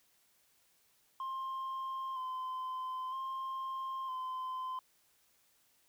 sine tone with vibrato, 1044 Hz, C6, 4 cents flat, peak -34 dBFS, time 1.2-4.79 s, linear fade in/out 2 ms, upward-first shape square, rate 0.52 Hz, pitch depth 23 cents each way, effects tanh soft clip ceiling -36 dBFS + white hiss -71 dBFS RMS until 5.88 s

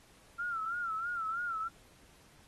sine tone with vibrato, 1364 Hz, F6, 41 cents flat, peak -33 dBFS, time 0.38-1.69 s, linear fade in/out 20 ms, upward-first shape sine, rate 3.1 Hz, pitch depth 94 cents each way, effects pink hiss -62 dBFS RMS until 2.47 s + AAC 32 kbps

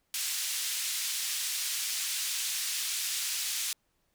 white band-pass noise, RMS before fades -33 dBFS, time 0.14-3.73 s, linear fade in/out 2 ms, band 2500 to 9300 Hz, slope 12 dB/octave, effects pink hiss -75 dBFS RMS until 4.14 s

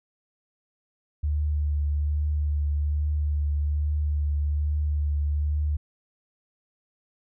sine tone with vibrato, 74 Hz, D2, 14 cents sharp, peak -22 dBFS, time 1.23-5.77 s, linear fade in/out 10 ms, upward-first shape triangle, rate 1.2 Hz, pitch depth 22 cents each way, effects none

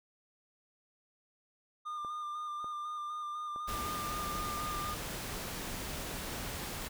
triangle tone with vibrato, 1205 Hz, D6, 44 cents sharp, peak -35 dBFS, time 1.85-4.95 s, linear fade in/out 20 ms, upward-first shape square, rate 4 Hz, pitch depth 18 cents each way
clicks, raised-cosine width 1 ms, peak -34 dBFS, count 4, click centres 2.048 / 2.644 / 3.561 / 4.357 s
pink noise, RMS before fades -40 dBFS, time 3.67-6.89 s, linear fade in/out 20 ms
effects none

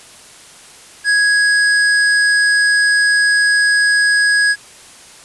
square tone, 1661.2 Hz, G#6, in tune, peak -11 dBFS, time 1.04-4.56 s, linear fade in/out 50 ms, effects white hiss -40 dBFS RMS until 5.24 s + resampled to 24000 Hz

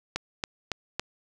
click train, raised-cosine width 0.2 ms, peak -11 dBFS, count 4, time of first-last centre 0.16-0.996 s, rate 3.59 Hz, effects none

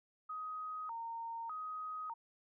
sine tone with vibrato, 1075 Hz, C6, 47 cents sharp, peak -40 dBFS, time 0.29-2.14 s, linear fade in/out 10 ms, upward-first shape square, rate 0.83 Hz, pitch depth 270 cents each way, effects none

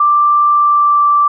sine tone with pitch glide, 1178 to 1169.2 Hz, D6 to D6, +5 to -8 cents, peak -7 dBFS, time 0-1.28 s, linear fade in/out 5 ms, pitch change -13 cents, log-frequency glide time 0.49-1.09 s, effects none

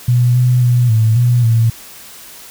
sine tone with pitch steps, 122.4 / 124.9 / 122.4 / 111.1 / 121.8 / 114.3 Hz, B2 / B2 / B2 / A2 / B2 / A#2, -15 / +20 / -15 / +17 / -24 / -34 cents, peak -8 dBFS, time 0.08-1.7 s, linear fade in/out 5 ms, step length 270 ms, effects white hiss -36 dBFS RMS until 2.5 s

